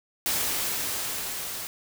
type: noise with level ramp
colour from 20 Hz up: white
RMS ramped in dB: -26 to -35 dBFS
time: 0.26-1.67 s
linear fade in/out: 0 ms
effects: none